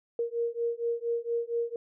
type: beating tone pair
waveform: sine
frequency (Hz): 466.2 / 470.5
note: A#4 / A#4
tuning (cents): 0 / +16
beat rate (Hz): 4.3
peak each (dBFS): -31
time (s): 0.19-1.76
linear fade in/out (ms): 2
effects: none